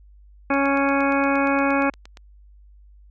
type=harmonic tone; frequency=277.2 Hz; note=C#4; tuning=in tune; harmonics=1 / 2 / 3 / 4 / 5 / 6 / 8 / 9; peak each=-21 / -24 / -26 / -27 / -28 / -29 / -30 / -31 dBFS; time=0.5-1.9 s; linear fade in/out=5 ms
type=click train; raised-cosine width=0.2 ms; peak=-24 dBFS; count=15; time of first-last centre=0.54-2.172 s; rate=8.58 Hz
effects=added 50 Hz sine -46 dBFS peak until 3.1 s